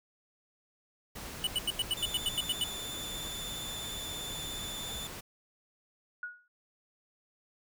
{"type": "noise", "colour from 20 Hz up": "pink", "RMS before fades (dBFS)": -43, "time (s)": [1.15, 5.21], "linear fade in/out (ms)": 10}
{"type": "tone bursts", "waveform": "square", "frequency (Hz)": 2960, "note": "F#7", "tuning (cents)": 0, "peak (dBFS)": -28, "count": 11, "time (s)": [1.44, 2.64], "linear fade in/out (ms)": 2, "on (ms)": 30, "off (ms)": 87}
{"type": "tone with vibrato", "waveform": "sawtooth", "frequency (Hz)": 3523, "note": "A7", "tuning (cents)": 1, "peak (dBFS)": -36, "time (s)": [1.97, 5.07], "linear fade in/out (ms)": 2, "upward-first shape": "square", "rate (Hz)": 17, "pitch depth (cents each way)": 21}
{"type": "tone with exponential decay", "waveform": "sine", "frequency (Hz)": 1454, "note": "F#6", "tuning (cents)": -31, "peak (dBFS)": -33, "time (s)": [6.23, 6.48], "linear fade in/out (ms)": 2, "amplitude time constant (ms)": 54}
{"effects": []}